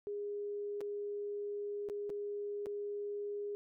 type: tone with dropouts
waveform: sine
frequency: 410.1 Hz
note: G#4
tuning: 22 cents flat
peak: -37 dBFS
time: 0.07-3.55 s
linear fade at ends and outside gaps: 0 ms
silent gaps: 0.807-0.813 / 1.888-1.898 / 2.095-2.101 / 2.659-2.667 s
effects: none